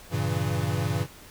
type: chord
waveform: square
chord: G diminished seventh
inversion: none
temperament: equal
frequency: 98 / 116.54 / 138.59 / 164.81 Hz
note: G2 / Bb2 / Db3 / Fb3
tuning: 0 / 0 / 0 / 0 cents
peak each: -30 / -31 / -31 / -33 dBFS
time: 0.1-1.07 s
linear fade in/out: 50 ms
effects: pink hiss -48 dBFS RMS until 1.3 s